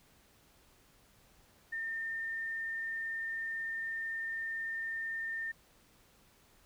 sine tone, 1811 Hz, A6, 49 cents sharp, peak -35 dBFS, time 1.72-5.52 s, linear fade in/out 10 ms, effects pink hiss -65 dBFS RMS until 6.65 s

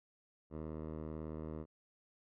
10% pulse tone with low-pass filter, 78.2 Hz, D#2, 9 cents sharp, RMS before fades -44 dBFS, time 0.5-1.66 s, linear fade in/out 50 ms, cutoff 810 Hz, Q 0.87, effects none

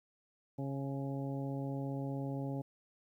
harmonic tone with a mistuned harmonic, 137.3 Hz, C#3, 16 cents flat, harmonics 1 / 2 / 3 / 4 / 5 / 6, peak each -38 / -40 / -48 / -46 / -52 / -51 dBFS, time 0.58-2.62 s, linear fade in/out 10 ms, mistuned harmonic 6, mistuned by +25 cents, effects 12-bit

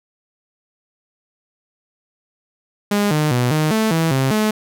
sawtooth tone with pitch steps, 204.9 / 152.1 / 123.3 / 154.5 / 219.7 / 163.1 / 133.3 / 214.7 Hz, G#3 / D#3 / B2 / D#3 / A3 / E3 / C3 / A3, -23 / -39 / -2 / -12 / -2 / -18 / +33 / -42 cents, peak -11 dBFS, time 2.91-4.51 s, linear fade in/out 5 ms, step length 200 ms, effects none

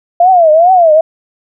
sine tone with vibrato, 680 Hz, F5, 46 cents flat, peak -3 dBFS, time 0.2-1.01 s, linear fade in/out 5 ms, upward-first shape triangle, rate 2.4 Hz, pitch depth 210 cents each way, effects none

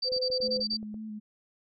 sine tone bursts, 4645 Hz, D8, 20 cents flat, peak -27 dBFS, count 8, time 0.02-0.771 s, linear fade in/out 10 ms, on 72 ms, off 25 ms
sine tone, 510 Hz, C5, 44 cents flat, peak -29 dBFS, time 0.04-0.64 s, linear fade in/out 50 ms
clicks, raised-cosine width 2 ms, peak -35 dBFS, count 10, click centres 0.12 / 0.165 / 0.302 / 0.404 / 0.483 / 0.565 / 0.598 / 0.734 / 0.829 / 0.943 s
sine tone with vibrato, 215 Hz, A3, 40 cents flat, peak -36 dBFS, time 0.42-1.2 s, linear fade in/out 20 ms, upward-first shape square, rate 3.7 Hz, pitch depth 24 cents each way
effects none

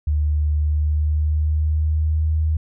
sine tone with pitch glide, 74.9 to 78.26 Hz, D2 to D#2, +35 to +11 cents, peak -16 dBFS, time 0.07-2.57 s, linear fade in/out 5 ms, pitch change +76 cents, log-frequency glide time 0.52-2.35 s, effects none

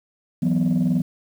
sine chord, E suspended second, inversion none, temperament equal, 164.81 / 185 / 246.9 Hz, E3 / F#3 / B3, 0 / 0 / 0 cents, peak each -20 dBFS, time 0.42-1.02 s, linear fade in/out 10 ms, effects tanh soft clip ceiling -13 dBFS + 8-bit

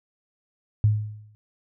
sine tone with exponential decay, 106.2 Hz, G#2, 39 cents sharp, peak -13 dBFS, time 0.84-1.35 s, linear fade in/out 0 ms, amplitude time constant 110 ms, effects none

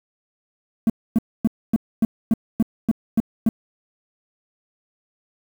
triangle tone bursts, 223.8 Hz, A3, 30 cents sharp, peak -10 dBFS, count 10, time 0.87-3.49 s, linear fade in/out 2 ms, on 28 ms, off 260 ms, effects tanh soft clip ceiling -7 dBFS + 7-bit

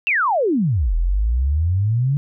sine exponential two-way sweep, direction down then up, 2794 to 39.48 to 146.2 Hz, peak -15 dBFS, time 0.07-2.17 s, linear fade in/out 0 ms, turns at 0.95 s, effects none

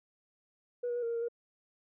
sine tone with pitch steps, 486.7 / 479.6 / 484.9 / 463.9 / 467.2 / 463.5 / 472.4 Hz, B4 / A#4 / B4 / A#4 / A#4 / A#4 / A#4, -25 / +49 / -32 / -8 / +4 / -10 / +23 cents, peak -30 dBFS, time 0.83-1.285 s, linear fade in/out 10 ms, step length 65 ms, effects tanh soft clip ceiling -28 dBFS

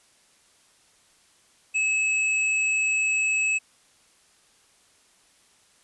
sine tone with hard clipping, 2587 Hz, E7, 33 cents flat, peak -22 dBFS, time 1.74-3.59 s, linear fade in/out 20 ms, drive 16 dB, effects white hiss -60 dBFS RMS until 5.83 s + resampled to 24000 Hz

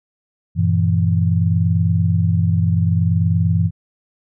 sine chord, E diminished, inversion first, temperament equal with one note detuned, 95.93 / 116.54 / 164.81 Hz, G2 / Bb2 / E3, -37 / 0 / 0 cents, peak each -16 / -21 / -17 dBFS, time 0.55-3.71 s, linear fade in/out 50 ms, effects none

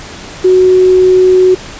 sine tone with quantisation, 370 Hz, F#4, in tune, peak -3 dBFS, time 0.44-1.55 s, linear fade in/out 10 ms, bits 5, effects pink hiss -28 dBFS RMS until 1.79 s + resampled to 16000 Hz

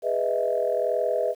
sine chord, E major seventh, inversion first, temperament just, 412 / 494.4 / 618.1 / 659.3 Hz, G#4 / B4 / D#5 / E5, -14 / +2 / -12 / 0 cents, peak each -30 / -26 / -26 / -27 dBFS, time 0.02-1.35 s, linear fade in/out 50 ms, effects tanh soft clip ceiling -11 dBFS + 9-bit

